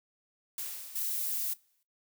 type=noise with exponential decay; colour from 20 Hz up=blue; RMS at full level=-36 dBFS; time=0.58-1.83 s; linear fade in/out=1 ms; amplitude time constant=270 ms
type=noise; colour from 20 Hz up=violet; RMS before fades=-33 dBFS; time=0.95-1.54 s; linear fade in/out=10 ms
effects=noise-tail reverb RT60 0.2 s tail -18 dB re dry